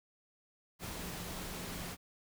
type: tone in noise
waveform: sine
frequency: 177.3 Hz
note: F3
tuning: 26 cents sharp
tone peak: -49 dBFS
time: 0.79-1.97 s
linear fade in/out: 50 ms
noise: pink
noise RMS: -43 dBFS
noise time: 0.79-1.97 s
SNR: -9 dB
effects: none